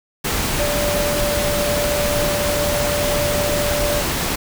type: tone in noise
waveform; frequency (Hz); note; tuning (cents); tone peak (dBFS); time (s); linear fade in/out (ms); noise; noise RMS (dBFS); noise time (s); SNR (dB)
sine; 585; D5; -7; -20; 0.59-4.02; 10; pink; -21; 0.24-4.36; -2
effects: none